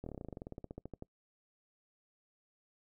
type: slowing click train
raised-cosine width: 2 ms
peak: -30 dBFS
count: 21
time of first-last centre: 0.04-1.024 s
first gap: 24 ms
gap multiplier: 1.07
effects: noise-tail reverb RT60 0.1 s tail -24 dB re dry